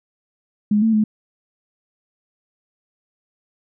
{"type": "tone with pitch steps", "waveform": "sine", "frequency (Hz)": [208.9, 223.3, 214.5], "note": ["G#3", "A3", "A3"], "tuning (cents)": [10, 26, -44], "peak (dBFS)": -13, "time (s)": [0.71, 1.04], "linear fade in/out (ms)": 5, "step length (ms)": 110, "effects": []}